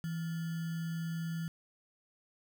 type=tone with sample-and-hold; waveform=sine; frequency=165 Hz; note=E3; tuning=2 cents sharp; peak=-34 dBFS; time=0.04-1.48 s; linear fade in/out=0 ms; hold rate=1575 Hz; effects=none